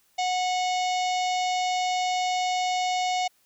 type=harmonic tone with a mistuned harmonic; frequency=732 Hz; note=F#5; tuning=19 cents flat; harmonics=1 / 3 / 4 / 5 / 6 / 7 / 8 / 9 / 10; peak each=-24 / -34 / -36 / -38 / -40 / -41 / -42 / -43 / -44 dBFS; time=0.18-3.28 s; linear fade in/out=10 ms; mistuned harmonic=7; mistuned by=+20 cents; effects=white hiss -65 dBFS RMS until 3.45 s